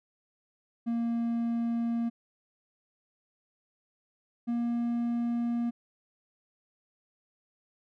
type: tone pair in turn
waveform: triangle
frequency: 233.1 / 236.5 Hz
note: A#3 / A#3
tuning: 0 / +25 cents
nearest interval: unison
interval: 25 cents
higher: second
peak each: -25 dBFS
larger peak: neither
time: 0.86-2.1 / 4.47-5.71 s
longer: neither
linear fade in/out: 20 ms
effects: none